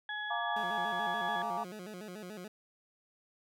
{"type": "harmonic tone", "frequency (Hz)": 843, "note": "G#5", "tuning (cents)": 26, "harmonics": [1, 2, 4], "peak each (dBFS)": [-43, -37, -44], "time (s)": [0.09, 1.42], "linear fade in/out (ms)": 2}
{"type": "chord", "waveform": "sine", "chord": "Bb dominant seventh", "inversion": "second", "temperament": "just", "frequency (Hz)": [699.2, 839.1, 932.3, 1165.4], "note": ["F5", "Ab5", "Bb5", "D6"], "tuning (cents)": [2, 18, 0, -14], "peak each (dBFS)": [-37, -40, -39, -39], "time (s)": [0.3, 1.64], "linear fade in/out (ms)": 10}
{"type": "tone with vibrato", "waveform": "20% pulse", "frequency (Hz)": 196, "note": "G3", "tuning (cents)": 0, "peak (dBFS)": -38, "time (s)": [0.56, 2.48], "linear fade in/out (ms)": 5, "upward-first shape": "square", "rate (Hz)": 6.9, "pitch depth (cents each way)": 150}
{"effects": []}